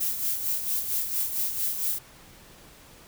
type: noise with tremolo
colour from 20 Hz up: violet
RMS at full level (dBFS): -26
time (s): 0-1.99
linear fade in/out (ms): 10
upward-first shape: sine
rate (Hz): 4.4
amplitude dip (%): 55
effects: pink hiss -51 dBFS RMS until 3.07 s